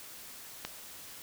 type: click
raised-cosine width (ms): 0.2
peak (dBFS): -18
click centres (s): 0.65
effects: white hiss -48 dBFS RMS until 1.22 s